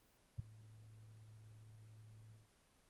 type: tone with ADSR envelope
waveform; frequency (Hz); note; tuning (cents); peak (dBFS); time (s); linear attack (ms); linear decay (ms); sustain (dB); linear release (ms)
sine; 108.8; A2; -19; -35; 0.38-2.49; 16; 7; -22; 170
effects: pink hiss -72 dBFS RMS until 2.89 s + Opus 24 kbps